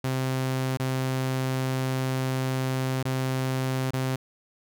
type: tone with dropouts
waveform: sawtooth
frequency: 130.81 Hz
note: C3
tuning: in tune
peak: -21 dBFS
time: 0.04-4.16 s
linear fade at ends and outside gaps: 5 ms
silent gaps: 0.772-0.797 / 3.029-3.052 / 3.908-3.934 s
effects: none